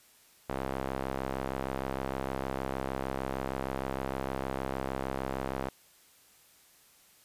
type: tone with band-pass filter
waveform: sawtooth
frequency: 66.5 Hz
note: C2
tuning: 29 cents sharp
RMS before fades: -35 dBFS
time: 0.49-5.69 s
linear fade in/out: 5 ms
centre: 720 Hz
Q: 0.74
effects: white hiss -61 dBFS RMS until 7.24 s + resampled to 32000 Hz